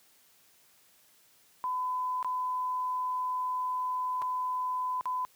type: tone with dropouts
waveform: sine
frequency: 1008 Hz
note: B5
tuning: 35 cents sharp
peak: -29 dBFS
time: 1.64-5.25 s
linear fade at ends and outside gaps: 0 ms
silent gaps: 2.228-2.246 / 4.218-4.222 / 5.01-5.056 s
effects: white hiss -63 dBFS RMS until 5.35 s + high-pass 80 Hz 12 dB/octave